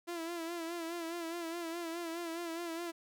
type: tone with vibrato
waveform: sawtooth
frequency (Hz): 336.5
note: E4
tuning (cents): +36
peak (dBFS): -34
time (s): 0.07-2.92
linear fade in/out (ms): 20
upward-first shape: sine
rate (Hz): 4.8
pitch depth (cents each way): 58
effects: none